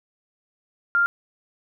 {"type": "tone", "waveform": "sine", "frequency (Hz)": 1396.9, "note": "F6", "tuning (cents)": 0, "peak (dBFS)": -16, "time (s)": [0.95, 1.06], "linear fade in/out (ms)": 0, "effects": []}